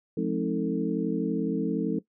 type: tone cluster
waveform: sine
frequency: 175.6 / 213.2 / 264.5 / 316.9 / 446.9 Hz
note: F3 / G#3 / C4 / D#4 / A4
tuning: +10 / +46 / +19 / +32 / +27 cents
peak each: -31 dBFS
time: 0.17-1.99 s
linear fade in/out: 5 ms
effects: noise-tail reverb RT60 0.1 s tail -17 dB re dry